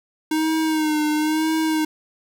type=tone with vibrato; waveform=square; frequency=310.5 Hz; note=D#4; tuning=3 cents flat; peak=-19 dBFS; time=0.31-1.85 s; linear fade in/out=5 ms; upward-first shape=sine; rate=1 Hz; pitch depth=44 cents each way; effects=10-bit